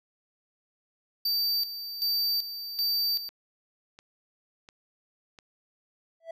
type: tone with tremolo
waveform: square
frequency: 4640 Hz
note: D8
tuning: 22 cents flat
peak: -25 dBFS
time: 1.25-3.29 s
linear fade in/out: 5 ms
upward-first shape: square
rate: 1.3 Hz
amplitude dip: 70%
type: click train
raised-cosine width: 0.2 ms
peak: -31 dBFS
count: 4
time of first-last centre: 3.29-5.388 s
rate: 1.43 Hz
type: tone with exponential growth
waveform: triangle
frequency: 659.3 Hz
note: E5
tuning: in tune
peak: -30 dBFS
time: 6.2-6.31 s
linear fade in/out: 5 ms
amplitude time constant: 23 ms
effects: none